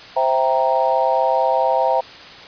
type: chord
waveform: sine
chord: C dominant seventh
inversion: none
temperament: equal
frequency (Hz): 523.3 / 659.3 / 784 / 932.3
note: C5 / E5 / G5 / Bb5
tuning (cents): 0 / 0 / 0 / 0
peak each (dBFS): -20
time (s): 0.16-2.01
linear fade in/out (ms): 10
effects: white hiss -38 dBFS RMS until 2.47 s + resampled to 11025 Hz